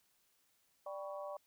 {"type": "harmonic tone with a mistuned harmonic", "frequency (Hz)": 196, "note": "G3", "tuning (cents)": 0, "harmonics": [3, 4, 5, 6], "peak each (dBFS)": [-43, -50, -52, -50], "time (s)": [0.86, 1.37], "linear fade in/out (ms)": 5, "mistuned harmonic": 6, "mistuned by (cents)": -89, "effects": ["white hiss -75 dBFS RMS until 1.46 s"]}